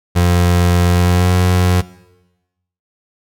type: tone with pitch glide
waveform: 30% pulse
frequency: 88 to 90.06 Hz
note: F2 to F#2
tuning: +14 to -46 cents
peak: -7 dBFS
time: 0.15-1.82 s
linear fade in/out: 20 ms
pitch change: +40 cents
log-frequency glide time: 0.87-1.31 s
effects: noise-tail reverb RT60 1.0 s tail -19 dB re dry